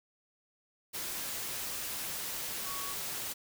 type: tone in noise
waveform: sine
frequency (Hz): 1120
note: C#6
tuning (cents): +18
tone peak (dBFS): -42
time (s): 2.65-2.94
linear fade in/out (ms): 20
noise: white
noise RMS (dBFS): -38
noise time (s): 0.93-3.34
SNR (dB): -7
effects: none